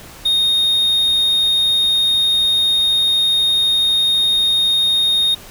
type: tone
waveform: triangle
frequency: 3704 Hz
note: A#7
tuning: 12 cents flat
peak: -11 dBFS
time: 0.25-5.35 s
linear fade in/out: 10 ms
effects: pink hiss -38 dBFS RMS until 5.5 s